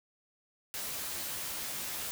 white noise with comb filter, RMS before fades -38 dBFS, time 0.74-2.11 s, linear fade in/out 0 ms, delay 14 ms, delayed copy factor +0.65, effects none

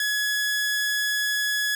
sawtooth tone, 1689 Hz, G#6, 29 cents sharp, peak -19 dBFS, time 0-1.75 s, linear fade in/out 2 ms, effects none

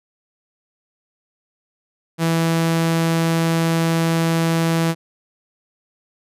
sawtooth tone, 164.81 Hz, E3, in tune, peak -12 dBFS, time 2.18-4.95 s, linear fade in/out 50 ms, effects resampled to 32000 Hz

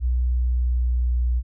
sine tone with pitch glide, 61.6 to 60.75 Hz, B1 to B1, -4 to -28 cents, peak -18 dBFS, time 0-1.43 s, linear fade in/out 50 ms, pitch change -24 cents, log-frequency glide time 0.27-1.2 s, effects none

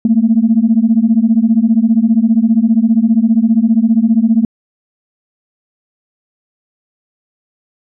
sine beating tone pair, 218 / 233 Hz, A3 / A#3, -16 / -1 cents, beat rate 15 Hz, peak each -10 dBFS, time 0.05-4.45 s, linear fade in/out 2 ms, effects tanh soft clip ceiling 0 dBFS

